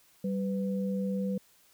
sine tone pair together, 193.4 / 498.4 Hz, G3 / B4, -23 / +16 cents, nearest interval octave + major third, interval 1639 cents, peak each -29 / -36 dBFS, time 0.24-1.38 s, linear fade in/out 5 ms, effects white hiss -63 dBFS RMS until 1.73 s

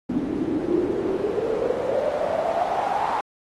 pink noise with band-pass filter sweep, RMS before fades -24 dBFS, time 0.09-3.21 s, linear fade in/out 5 ms, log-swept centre 260 to 890 Hz, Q 7.7, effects AAC 32 kbps

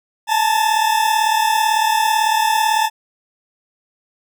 40% pulse tone pair together, 860 / 898 Hz, A5 / A5, -40 / +35 cents, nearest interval minor second, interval 75 cents, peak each -16 dBFS, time 0.27-2.9 s, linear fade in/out 50 ms, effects none

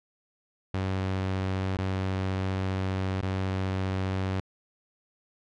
sawtooth tone with dropouts, 94.8 Hz, F#2, 43 cents sharp, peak -23 dBFS, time 0.74-4.4 s, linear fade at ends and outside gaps 0 ms, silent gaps 1.768-1.788 / 3.211-3.227 s, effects low-pass 4000 Hz 12 dB/octave

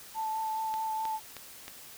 sine tone with vibrato, 880 Hz, A5, in tune, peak -30 dBFS, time 0.14-1.2 s, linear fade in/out 50 ms, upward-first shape sine, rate 4.7 Hz, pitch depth 13 cents each way
click train, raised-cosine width 0.2 ms, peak -24 dBFS, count 4, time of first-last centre 0.74-1.68 s, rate 3.19 Hz
effects white hiss -49 dBFS RMS until 1.97 s

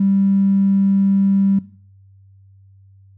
triangle tone with tanh clipping, 196 Hz, G3, in tune, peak -12 dBFS, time 0-1.59 s, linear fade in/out 5 ms, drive 2 dB, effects noise-tail reverb RT60 0.5 s tail -19 dB re dry + added 97 Hz sine -45 dBFS peak until 3.17 s

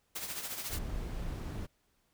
white noise with tremolo, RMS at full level -37 dBFS, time 0.15-0.79 s, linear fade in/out 10 ms, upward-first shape triangle, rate 14 Hz, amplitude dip 65%
brown noise, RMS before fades -38 dBFS, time 0.69-1.67 s, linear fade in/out 20 ms
effects pink hiss -74 dBFS RMS until 2.13 s

